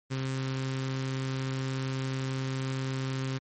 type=tone with notch filter; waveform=sawtooth; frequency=132.4 Hz; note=C3; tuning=21 cents sharp; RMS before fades=-32 dBFS; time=0.1-3.39 s; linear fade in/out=20 ms; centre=700 Hz; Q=1.3; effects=MP3 32 kbps